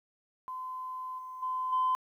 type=tone with level steps; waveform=sine; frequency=1025 Hz; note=C6; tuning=36 cents flat; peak=-36 / -40 / -30 / -24 dBFS; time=0.48-1.95 s; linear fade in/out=0 ms; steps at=1.18 / 1.42 / 1.72 s; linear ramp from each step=10 ms; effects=tanh soft clip ceiling -21 dBFS + 11-bit